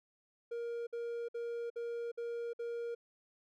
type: tone bursts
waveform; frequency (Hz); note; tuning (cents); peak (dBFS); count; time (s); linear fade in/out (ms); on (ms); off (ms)
triangle; 470; A#4; +14; -35; 6; 0.51-2.95; 10; 360; 56
effects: none